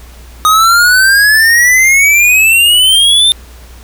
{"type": "exponential sweep", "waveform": "square", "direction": "up", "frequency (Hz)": [1242, 3623], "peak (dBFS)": -5, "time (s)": [0.45, 3.32], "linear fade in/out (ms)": 0, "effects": ["added 60 Hz sine -32 dBFS peak until 3.83 s", "pink hiss -39 dBFS RMS until 3.83 s"]}